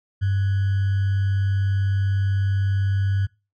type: tone with sample-and-hold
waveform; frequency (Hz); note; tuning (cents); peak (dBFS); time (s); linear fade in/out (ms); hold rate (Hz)
sine; 98; G2; 0; -18; 0.21-3.27; 20; 1575
effects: noise-tail reverb RT60 0.3 s tail -24 dB re dry + low-pass 3000 Hz 12 dB/octave